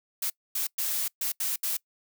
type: noise bursts at uneven times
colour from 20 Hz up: blue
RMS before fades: -29 dBFS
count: 6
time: 0.22-0.3 / 0.55-0.67 / 0.78-1.08 / 1.21-1.32 / 1.4-1.56 / 1.63-1.77 s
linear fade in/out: 5 ms
effects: noise-tail reverb RT60 0.1 s tail -24 dB re dry